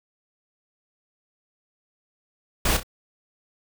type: noise with echo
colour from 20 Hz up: pink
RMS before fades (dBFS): -21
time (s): 2.65-2.77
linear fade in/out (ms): 5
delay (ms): 31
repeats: 2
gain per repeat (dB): -9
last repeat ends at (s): 2.832
effects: none